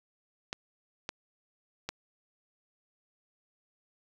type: clicks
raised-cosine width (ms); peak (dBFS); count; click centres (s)
0.2; -17; 3; 0.529 / 1.091 / 1.89
effects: 8-bit